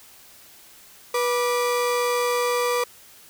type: tone pair together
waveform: 35% pulse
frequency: 487.8 / 1179 Hz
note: B4 / D6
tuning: -21 / +6 cents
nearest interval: octave + minor third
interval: 1527 cents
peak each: -20 / -25 dBFS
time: 1.14-2.84 s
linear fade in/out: 5 ms
effects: white hiss -49 dBFS RMS until 3.29 s